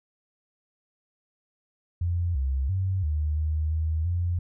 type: tone with pitch steps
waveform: sine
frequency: 86.7 / 66.7 / 94.6 / 75.9 / 77.5 / 79.3 / 87.4 Hz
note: F2 / C2 / F#2 / D#2 / D#2 / D#2 / F2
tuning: -12 / +34 / +39 / -42 / -6 / +33 / +2 cents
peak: -23 dBFS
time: 2.01-4.39 s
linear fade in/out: 5 ms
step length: 340 ms
effects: none